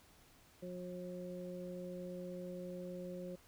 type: harmonic tone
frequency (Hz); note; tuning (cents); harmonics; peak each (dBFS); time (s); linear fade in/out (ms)
180; F#3; -47; 1 / 2 / 3; -46 / -49 / -47; 0.62-3.36; 10
effects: pink hiss -65 dBFS RMS until 3.47 s